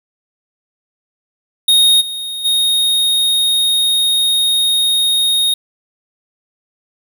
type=tone with level steps; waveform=square; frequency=3723 Hz; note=A#7; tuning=3 cents flat; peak=-8 / -22 / -12 dBFS; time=1.68-5.54 s; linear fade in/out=5 ms; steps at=2 / 2.44 s; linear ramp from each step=20 ms; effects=none